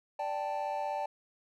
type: chord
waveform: triangle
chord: D suspended fourth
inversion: none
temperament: equal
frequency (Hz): 587.3 / 784 / 880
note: D5 / G5 / A5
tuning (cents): 0 / 0 / 0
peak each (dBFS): -35 / -34 / -34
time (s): 0.19-1.06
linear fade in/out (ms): 5
effects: tanh soft clip ceiling -21 dBFS